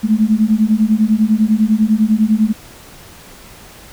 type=beating tone pair; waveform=sine; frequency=211.6 / 221.6 Hz; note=G#3 / A3; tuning=+33 / +13 cents; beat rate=10 Hz; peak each=-13 dBFS; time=0.03-2.53 s; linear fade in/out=20 ms; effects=pink hiss -39 dBFS RMS until 3.92 s